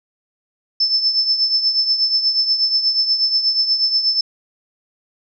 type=tone with tremolo; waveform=sine; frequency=5274 Hz; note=E8; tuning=in tune; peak=-11 dBFS; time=0.8-4.21 s; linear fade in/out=5 ms; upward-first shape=triangle; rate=8.3 Hz; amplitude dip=70%; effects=none